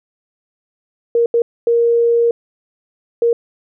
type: tone bursts at uneven times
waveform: sine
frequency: 468.6 Hz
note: A#4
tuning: 9 cents sharp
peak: -10 dBFS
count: 4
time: 1.15-1.26 / 1.34-1.42 / 1.67-2.31 / 3.22-3.33 s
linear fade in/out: 2 ms
effects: none